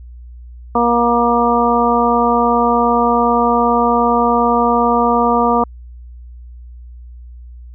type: harmonic tone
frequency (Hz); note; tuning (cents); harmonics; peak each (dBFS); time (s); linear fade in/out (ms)
237.4; A#3; +32; 1 / 2 / 3 / 4 / 5; -17 / -17 / -17 / -17 / -17; 0.75-5.64; 5
effects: added 60 Hz sine -32 dBFS peak until 7.74 s